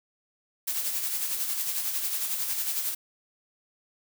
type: noise with tremolo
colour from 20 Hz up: blue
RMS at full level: -28 dBFS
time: 0.67-2.95 s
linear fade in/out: 10 ms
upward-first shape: sine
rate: 11 Hz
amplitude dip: 45%
effects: none